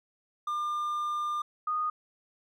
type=tone pair in turn; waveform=triangle / sine; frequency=1200 / 1234.4 Hz; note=D6 / D#6; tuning=+37 / -14 cents; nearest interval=unison; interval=49 cents; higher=second; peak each=-27 dBFS; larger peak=neither; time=0.47-1.42 / 1.67-1.9 s; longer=first; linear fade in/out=5 ms; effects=none